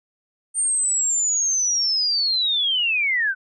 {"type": "linear sweep", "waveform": "sine", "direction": "down", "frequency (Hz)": [8870, 1480], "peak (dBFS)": -18, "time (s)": [0.54, 3.35], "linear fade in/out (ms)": 50, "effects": []}